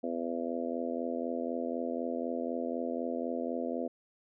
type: harmonic tone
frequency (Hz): 84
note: E2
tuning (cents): +33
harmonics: 3 / 4 / 5 / 6 / 7 / 8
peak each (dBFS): -36 / -40 / -42 / -38 / -41 / -40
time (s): 0.03-3.88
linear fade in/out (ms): 10
effects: none